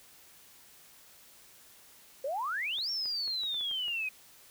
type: exponential two-way sweep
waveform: sine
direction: up then down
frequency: 512 to 5550 to 2484 Hz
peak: -31 dBFS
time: 2.24-4.09 s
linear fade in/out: 5 ms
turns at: 2.9 s
type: clicks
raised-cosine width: 0.5 ms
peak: -36 dBFS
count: 8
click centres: 2.786 / 3.057 / 3.278 / 3.435 / 3.544 / 3.61 / 3.713 / 3.882 s
effects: white hiss -57 dBFS RMS until 4.5 s